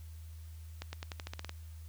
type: accelerating click train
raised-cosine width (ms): 0.2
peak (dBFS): -23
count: 10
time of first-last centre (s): 0.82-1.494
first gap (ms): 110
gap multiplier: 0.9
effects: added 80 Hz sine -45 dBFS peak until 1.88 s + white hiss -63 dBFS RMS until 1.88 s